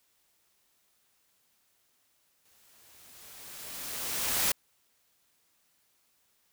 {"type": "noise with exponential growth", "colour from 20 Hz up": "white", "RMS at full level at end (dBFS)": -26, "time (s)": [2.45, 4.52], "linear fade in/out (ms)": 5, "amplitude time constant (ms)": 450, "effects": ["white hiss -71 dBFS RMS until 6.52 s"]}